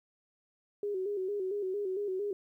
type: tone with vibrato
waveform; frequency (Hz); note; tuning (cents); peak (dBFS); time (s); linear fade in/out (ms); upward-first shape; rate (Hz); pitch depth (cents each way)
sine; 392; G4; 0; -31; 0.83-2.33; 2; square; 4.4; 78
effects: 12-bit